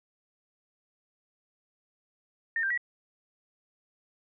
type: tone with pitch steps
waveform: sine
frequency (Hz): 1822 / 1581 / 1930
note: A#6 / G6 / B6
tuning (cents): -40 / +14 / -40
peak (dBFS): -26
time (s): 2.56-2.776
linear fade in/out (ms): 2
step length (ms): 72
effects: none